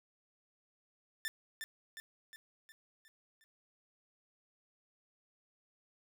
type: tone with echo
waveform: sawtooth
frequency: 1780 Hz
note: A6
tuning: 20 cents sharp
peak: -32 dBFS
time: 1.25-1.28 s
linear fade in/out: 0 ms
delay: 360 ms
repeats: 6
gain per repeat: -5 dB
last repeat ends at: 3.44 s
effects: none